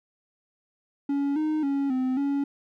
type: tone with pitch steps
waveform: triangle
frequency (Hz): 281.5 / 309 / 278.2 / 257.6 / 280.8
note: C#4 / D#4 / C#4 / C4 / C#4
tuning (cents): +27 / -12 / +6 / -27 / +22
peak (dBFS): -21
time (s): 1.09-2.44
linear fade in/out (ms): 5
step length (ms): 270
effects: none